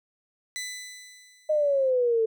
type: tone with exponential decay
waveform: 15% pulse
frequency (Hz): 2000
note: B6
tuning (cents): +21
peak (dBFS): -24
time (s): 0.56-1.9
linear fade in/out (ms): 0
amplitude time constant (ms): 290
type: exponential sweep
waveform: sine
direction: down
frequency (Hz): 622.3 to 440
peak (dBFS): -20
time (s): 1.49-2.26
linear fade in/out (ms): 10
effects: none

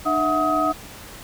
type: tone cluster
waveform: sine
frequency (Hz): 302.1 / 651 / 731 / 1264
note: D4 / E5 / F#5 / D#6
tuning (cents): +49 / -22 / -21 / +27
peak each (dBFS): -24 / -24 / -25 / -21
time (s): 0.05-0.73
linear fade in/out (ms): 20
effects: pink hiss -40 dBFS RMS until 1.23 s

